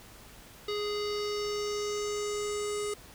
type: tone with low-pass filter sweep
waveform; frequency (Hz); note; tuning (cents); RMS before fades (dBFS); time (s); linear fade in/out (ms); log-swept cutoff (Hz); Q
square; 415.3; G#4; 0; -33; 0.68-2.94; 5; 4200 to 8800; 3.6
effects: added 50 Hz sine -60 dBFS peak until 3.14 s + pink hiss -52 dBFS RMS until 3.14 s